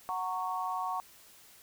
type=chord; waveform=sine; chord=F# major; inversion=none; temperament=equal with one note detuned; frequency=740 / 921.6 / 1108.7 Hz; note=F#5 / A#5 / C#6; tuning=0 / -20 / 0 cents; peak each=-36 / -37 / -35 dBFS; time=0.09-1 s; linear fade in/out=0 ms; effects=white hiss -57 dBFS RMS until 1.62 s